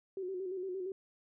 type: tone with vibrato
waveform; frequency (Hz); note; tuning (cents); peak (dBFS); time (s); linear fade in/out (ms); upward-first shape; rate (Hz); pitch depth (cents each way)
sine; 373.7; F#4; +17; -36; 0.17-0.92; 2; square; 8.7; 53
effects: none

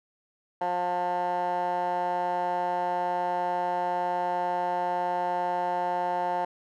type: tone with band-pass filter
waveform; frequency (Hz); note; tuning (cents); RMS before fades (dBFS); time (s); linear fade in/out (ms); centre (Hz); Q
15% pulse; 177.9; F3; +32; -28; 0.61-6.45; 5; 850; 4.7
effects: none

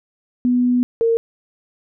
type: tone pair in turn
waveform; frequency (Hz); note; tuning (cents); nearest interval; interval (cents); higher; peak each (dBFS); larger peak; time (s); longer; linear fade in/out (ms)
sine; 246.9 / 458.6; B3 / A#4; 0 / -28; major seventh; 1072; second; -13; neither; 0.45-0.83 / 1.01-1.17; first; 0
effects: none

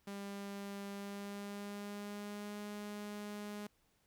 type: tone with pitch glide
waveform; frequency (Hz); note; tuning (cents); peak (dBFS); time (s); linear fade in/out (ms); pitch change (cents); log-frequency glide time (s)
sawtooth; 199.9 to 207.2; G3 to G#3; +34 to -4; -39; 0.07-3.67; 5; +62; 0.91-2.6
effects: pink hiss -75 dBFS RMS until 4.06 s

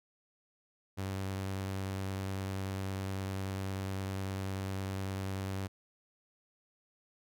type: tone with vibrato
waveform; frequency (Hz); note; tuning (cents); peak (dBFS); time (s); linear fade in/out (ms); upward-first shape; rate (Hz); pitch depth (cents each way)
sawtooth; 96.3; G2; -30; -31; 0.97-5.68; 20; triangle; 10; 16
effects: none

